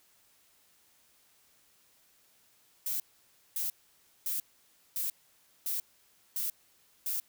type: noise bursts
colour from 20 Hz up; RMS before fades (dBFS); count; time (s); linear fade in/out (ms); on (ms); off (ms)
violet; -33; 7; 2.86-7.2; 2; 140; 560
effects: white hiss -66 dBFS RMS until 7.28 s